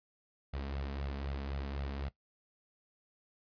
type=tone with flanger; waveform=sawtooth; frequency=69.3 Hz; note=C#2; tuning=in tune; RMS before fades=-39 dBFS; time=0.53-2.09 s; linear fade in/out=10 ms; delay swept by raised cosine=1.4 to 4.6 ms; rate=3.9 Hz; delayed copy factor=+0.6; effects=noise-tail reverb RT60 0.1 s tail -17 dB re dry + resampled to 11025 Hz